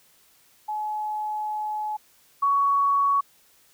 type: tone pair in turn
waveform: sine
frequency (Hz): 851 / 1120.2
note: G#5 / C#6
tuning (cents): +42 / +18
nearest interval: perfect fourth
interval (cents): 476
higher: second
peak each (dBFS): -26 / -18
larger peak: second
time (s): 0.68-1.97 / 2.42-3.21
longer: first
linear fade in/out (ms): 10
effects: white hiss -59 dBFS RMS until 3.73 s